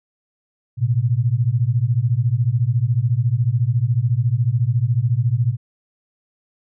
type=beating tone pair; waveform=sine; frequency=112.7 / 126.7 Hz; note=A2 / B2; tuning=+42 / +45 cents; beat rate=14 Hz; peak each=-18 dBFS; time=0.77-5.57 s; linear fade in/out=50 ms; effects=none